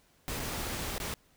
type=noise with dropouts; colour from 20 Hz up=pink; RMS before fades=-36 dBFS; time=0.28-1.14 s; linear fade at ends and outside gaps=0 ms; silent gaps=0.396-0.4 / 0.981-1.001 s; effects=pink hiss -66 dBFS RMS until 1.36 s